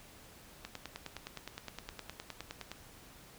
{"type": "click train", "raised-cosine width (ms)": 0.2, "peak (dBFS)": -24, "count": 21, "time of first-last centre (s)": [0.65, 2.716], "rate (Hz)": 9.68, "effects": ["pink hiss -56 dBFS RMS until 3.38 s"]}